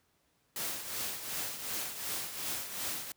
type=noise with tremolo; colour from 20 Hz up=white; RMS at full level=-35 dBFS; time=0.56-3.12 s; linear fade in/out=2 ms; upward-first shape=triangle; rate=2.7 Hz; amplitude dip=65%; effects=pink hiss -73 dBFS RMS until 3.16 s + high-pass 60 Hz 12 dB/octave